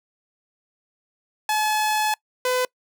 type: tone pair in turn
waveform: sawtooth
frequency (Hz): 856 / 504.2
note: A5 / B4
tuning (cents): -48 / +36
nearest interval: major sixth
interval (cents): 916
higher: first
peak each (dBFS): -16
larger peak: neither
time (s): 1.49-2.14 / 2.45-2.65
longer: first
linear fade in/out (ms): 2
effects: noise-tail reverb RT60 0.1 s tail -25 dB re dry